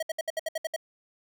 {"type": "tone bursts", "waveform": "square", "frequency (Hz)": 641, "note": "E5", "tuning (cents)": -49, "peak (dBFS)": -28, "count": 9, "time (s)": [0, 0.763], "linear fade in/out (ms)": 5, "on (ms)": 27, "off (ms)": 65, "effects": []}